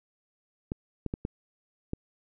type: clicks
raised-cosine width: 3 ms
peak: -18 dBFS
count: 5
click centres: 0.719 / 1.063 / 1.139 / 1.251 / 1.934 s
effects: none